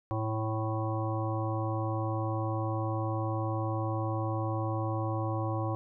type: harmonic tone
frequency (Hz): 110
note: A2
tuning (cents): 0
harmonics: 1 / 3 / 5 / 7 / 9 / 10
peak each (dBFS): -31 / -36 / -38 / -39 / -41 / -41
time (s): 0.11-5.75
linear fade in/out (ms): 0
effects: none